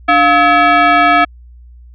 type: tone with frequency modulation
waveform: sine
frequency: 293.7 Hz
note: D4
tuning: in tune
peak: -6 dBFS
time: 0.08-1.25 s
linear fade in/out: 10 ms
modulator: 996 Hz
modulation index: 1.9
effects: added 60 Hz sine -35 dBFS peak until 1.94 s